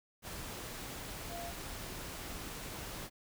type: tone in noise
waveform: sine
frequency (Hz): 688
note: F5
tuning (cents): -26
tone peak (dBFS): -42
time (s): 1.29-1.53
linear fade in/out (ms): 50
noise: pink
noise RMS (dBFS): -44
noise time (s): 0.22-3.1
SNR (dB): -1
effects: none